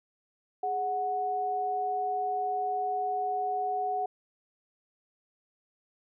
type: tone pair together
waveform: sine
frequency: 415.3 / 738.8 Hz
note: G#4 / F#5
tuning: 0 / -3 cents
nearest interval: minor seventh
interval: 997 cents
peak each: -36 / -28 dBFS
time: 0.63-4.06 s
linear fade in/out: 5 ms
effects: none